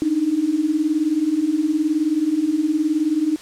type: beating tone pair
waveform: sine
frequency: 293.7 / 312.7 Hz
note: D4 / D#4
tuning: 0 / +9 cents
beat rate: 19 Hz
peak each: -22 / -18 dBFS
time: 0.02-3.36 s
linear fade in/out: 0 ms
effects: white hiss -41 dBFS RMS until 3.41 s + low-pass 8000 Hz 12 dB/octave